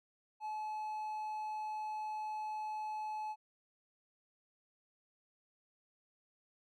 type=tone; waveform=triangle; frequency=858 Hz; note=A5; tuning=44 cents flat; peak=-36 dBFS; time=0.4-3.36 s; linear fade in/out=50 ms; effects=none